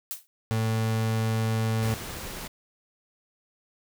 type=noise with exponential decay; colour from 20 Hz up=blue; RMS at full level=-29 dBFS; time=0.11-0.27 s; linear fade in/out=0 ms; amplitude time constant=33 ms
type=tone; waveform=35% pulse; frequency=111.5 Hz; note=A2; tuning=23 cents sharp; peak=-22 dBFS; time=0.51-1.94 s; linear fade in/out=0 ms
type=noise; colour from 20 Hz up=pink; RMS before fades=-37 dBFS; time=1.82-2.48 s; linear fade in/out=10 ms
effects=none